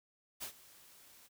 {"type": "noise with ADSR envelope", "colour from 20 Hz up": "white", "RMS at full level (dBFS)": -41, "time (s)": [0.4, 1.29], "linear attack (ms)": 27, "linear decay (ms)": 93, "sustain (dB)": -19, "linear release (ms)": 35, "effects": []}